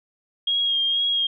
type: tone with vibrato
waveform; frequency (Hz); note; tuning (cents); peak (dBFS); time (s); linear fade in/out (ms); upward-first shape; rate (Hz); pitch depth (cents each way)
sine; 3257; G#7; -34; -19; 0.47-1.27; 5; sine; 2.1; 27
effects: none